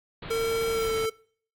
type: low-pass noise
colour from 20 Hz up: pink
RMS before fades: -39 dBFS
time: 0.22-1.06 s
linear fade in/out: 5 ms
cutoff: 4300 Hz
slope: 96 dB/octave
type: tone with pitch glide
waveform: square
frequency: 454.6 to 444 Hz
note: A#4 to A4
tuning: -43 to +16 cents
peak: -25 dBFS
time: 0.3-1.1 s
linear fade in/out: 10 ms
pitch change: -41 cents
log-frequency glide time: 0.69-0.95 s
effects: noise-tail reverb RT60 0.5 s tail -22 dB re dry + AAC 64 kbps